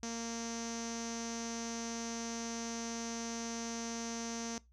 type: tone with low-pass filter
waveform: sawtooth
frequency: 231 Hz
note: A#3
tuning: 16 cents flat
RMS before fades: -40 dBFS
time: 0.03-4.58 s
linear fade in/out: 0 ms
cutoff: 6100 Hz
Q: 8.9
effects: noise-tail reverb RT60 0.2 s tail -21 dB re dry + added 60 Hz sine -62 dBFS peak until 4.72 s